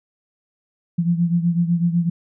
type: beating tone pair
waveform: sine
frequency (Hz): 169.8 / 177.8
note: F3 / F3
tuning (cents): -48 / +31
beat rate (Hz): 8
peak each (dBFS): -17 / -22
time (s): 0.98-2.1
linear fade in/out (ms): 10
effects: none